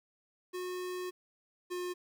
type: tone pair in turn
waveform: square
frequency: 363.4 / 358.4 Hz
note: F#4 / F4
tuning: -31 / +45 cents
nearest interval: unison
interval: 24 cents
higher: first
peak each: -37 / -36 dBFS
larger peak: second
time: 0.53-1.11 / 1.7-1.94 s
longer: first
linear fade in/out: 20 ms
effects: 11-bit